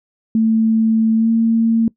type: tone with pitch glide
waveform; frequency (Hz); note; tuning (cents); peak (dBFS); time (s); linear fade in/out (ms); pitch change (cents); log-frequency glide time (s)
sine; 222.7 to 227.1; A3 to A#3; +21 to -45; -11; 0.35-1.88; 2; +34; 1.16-1.29
effects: noise-tail reverb RT60 0.1 s tail -22 dB re dry